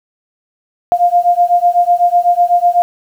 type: beating tone pair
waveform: sine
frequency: 698.5 / 706.5 Hz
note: F5 / F5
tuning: 0 / +20 cents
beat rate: 8 Hz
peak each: -11 dBFS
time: 0.92-2.82 s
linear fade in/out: 0 ms
effects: 7-bit